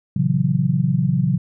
sine chord, F# dominant seventh, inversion first, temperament equal with one note detuned, 116.54 / 137 / 164.81 / 185 Hz, A#2 / C#3 / E3 / F#3, 0 / -20 / 0 / 0 cents, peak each -25 / -19 / -21 / -21 dBFS, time 0.16-1.38 s, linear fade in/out 5 ms, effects none

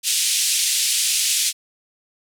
white band-pass noise, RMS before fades -20 dBFS, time 0.03-1.53 s, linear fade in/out 50 ms, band 2600 to 10000 Hz, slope 24 dB/octave, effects none

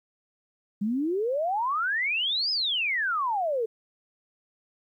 sine exponential two-way sweep, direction up then down, 196 to 5180 to 429.7 Hz, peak -24 dBFS, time 0.81-3.66 s, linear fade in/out 10 ms, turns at 2.51 s, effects 11-bit

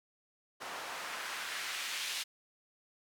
white noise with band-pass filter sweep, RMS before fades -40 dBFS, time 0.6-2.24 s, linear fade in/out 20 ms, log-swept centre 810 to 3200 Hz, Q 1, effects none

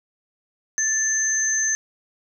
sine tone pair together, 1760 / 6239 Hz, A6 / G8, 0 / -9 cents, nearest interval octave + minor seventh, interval 2191 cents, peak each -25 / -20 dBFS, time 0.78-1.75 s, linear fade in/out 0 ms, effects none

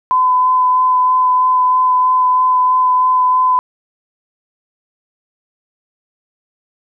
sine tone with vibrato, 1012 Hz, B5, 42 cents sharp, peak -9 dBFS, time 0.11-3.59 s, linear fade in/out 0 ms, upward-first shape sine, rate 3.1 Hz, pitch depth 10 cents each way, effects none

